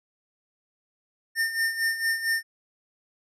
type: tone with tremolo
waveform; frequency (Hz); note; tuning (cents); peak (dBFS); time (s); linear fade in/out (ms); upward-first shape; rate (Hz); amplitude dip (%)
square; 1811; A6; +49; -22; 1.35-2.43; 50; sine; 4.4; 70
effects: resampled to 32000 Hz

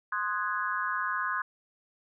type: chord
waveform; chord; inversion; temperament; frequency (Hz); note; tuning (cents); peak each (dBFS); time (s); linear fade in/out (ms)
sine; Ab dominant seventh; first; equal; 1046.5 / 1244.5 / 1480 / 1661.2; C6 / Eb6 / Gb6 / Ab6; 0 / 0 / 0 / 0; -33 / -34 / -34 / -34; 0.12-1.42; 5
effects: none

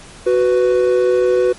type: tone pair together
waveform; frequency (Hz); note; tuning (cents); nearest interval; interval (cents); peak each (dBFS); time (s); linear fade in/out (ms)
triangle; 370 / 495.9; F#4 / B4; 0 / +7; perfect fourth; 507; -12; 0.26-1.53; 10
effects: pink hiss -39 dBFS RMS until 1.58 s + MP3 48 kbps

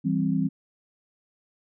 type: chord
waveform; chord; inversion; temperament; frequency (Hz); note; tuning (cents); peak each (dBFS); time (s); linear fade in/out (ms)
sine; C major; first; equal with one note detuned; 164.81 / 196 / 263.7; E3 / G3 / C4; 0 / 0 / +14; -26; 0.04-0.49; 20
effects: none

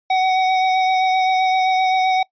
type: tone with vibrato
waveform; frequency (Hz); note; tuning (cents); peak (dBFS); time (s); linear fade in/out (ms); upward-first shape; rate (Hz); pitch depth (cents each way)
square; 750; F#5; +23; -15; 0.1-2.23; 5; sine; 7.7; 15
effects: noise-tail reverb RT60 0.1 s tail -22 dB re dry + resampled to 11025 Hz

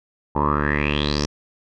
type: tone with low-pass filter sweep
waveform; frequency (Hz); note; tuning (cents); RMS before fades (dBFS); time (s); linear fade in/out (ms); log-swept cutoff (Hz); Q
10% pulse; 73.42; D2; 0; -21; 0.35-1.26; 10; 850 to 5800; 7.5
effects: none

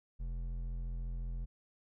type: tone with hard clipping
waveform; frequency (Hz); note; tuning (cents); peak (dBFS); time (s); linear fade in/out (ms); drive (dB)
sine; 42.77; F1; -35; -38; 0.19-1.46; 20; 8
effects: none

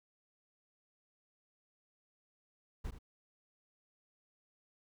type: noise with echo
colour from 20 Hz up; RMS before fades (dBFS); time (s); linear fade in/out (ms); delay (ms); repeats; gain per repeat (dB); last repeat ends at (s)
brown; -40; 2.84-2.91; 10; 78; 1; -10; 2.988
effects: none

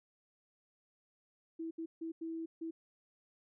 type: tone bursts at uneven times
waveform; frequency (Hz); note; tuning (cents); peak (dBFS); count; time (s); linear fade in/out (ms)
sine; 327; E4; -14; -38; 5; 1.59-1.71 / 1.78-1.86 / 2.01-2.12 / 2.21-2.46 / 2.61-2.71; 10
effects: none

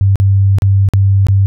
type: tone with dropouts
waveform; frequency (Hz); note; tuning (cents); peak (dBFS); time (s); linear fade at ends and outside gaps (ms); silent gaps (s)
sine; 98; G2; 0; -6; 0.01-1.46; 0; 0.157-0.2 / 0.585-0.621 / 0.888-0.936 / 1.268-1.285
effects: none

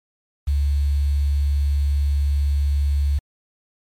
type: tone with quantisation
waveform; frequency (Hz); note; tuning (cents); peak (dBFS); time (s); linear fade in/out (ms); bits
sine; 71.2; C#2; +47; -16; 0.47-3.19; 10; 7
effects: MP3 64 kbps

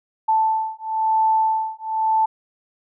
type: beating tone pair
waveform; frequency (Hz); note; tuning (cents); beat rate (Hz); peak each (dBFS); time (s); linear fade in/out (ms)
sine; 880 / 881; A5 / A5; 0 / +2; 1; -20; 0.28-2.26; 10
effects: none

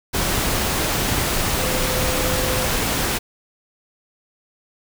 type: tone in noise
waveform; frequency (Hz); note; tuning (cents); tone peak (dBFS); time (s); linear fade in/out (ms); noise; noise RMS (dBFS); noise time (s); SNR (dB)
sine; 512; C5; -38; -27; 1.59-2.67; 20; pink; -21; 0.13-3.19; -9
effects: none

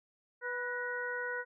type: harmonic tone with a mistuned harmonic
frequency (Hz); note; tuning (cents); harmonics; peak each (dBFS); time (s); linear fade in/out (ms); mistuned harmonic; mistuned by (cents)
491.6; B4; -8; 1 / 2 / 3 / 4; -40 / -44 / -37 / -42; 0.41-1.45; 50; 4; -62
effects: none

